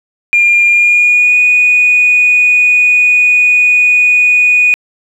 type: tone with pitch glide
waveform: sine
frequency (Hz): 2405 to 2470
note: D7 to D#7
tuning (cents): +41 to -13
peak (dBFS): -4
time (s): 0.33-4.74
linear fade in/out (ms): 0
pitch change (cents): +46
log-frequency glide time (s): 0.7-1.38
effects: tanh soft clip ceiling -1 dBFS + 7-bit